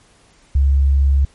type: tone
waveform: sine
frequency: 68.9 Hz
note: C#2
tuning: 10 cents flat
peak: -10 dBFS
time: 0.55-1.25 s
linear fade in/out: 5 ms
effects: pink hiss -52 dBFS RMS until 1.34 s + MP3 48 kbps